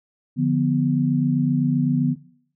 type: chord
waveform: sine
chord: B diminished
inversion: first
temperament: equal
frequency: 146.83 / 174.61 / 246.9 Hz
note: D3 / F3 / B3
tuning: 0 / 0 / 0 cents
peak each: -21 / -24 / -20 dBFS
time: 0.36-2.16 s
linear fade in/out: 50 ms
effects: noise-tail reverb RT60 0.6 s tail -19 dB re dry